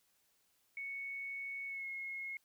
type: tone with pitch glide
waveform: sine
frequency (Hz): 2217 to 2165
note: C#7 to C#7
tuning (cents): 0 to -41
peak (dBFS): -40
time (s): 0.77-2.37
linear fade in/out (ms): 2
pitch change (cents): -41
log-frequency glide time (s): 1.67-1.87
effects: white hiss -75 dBFS RMS until 2.44 s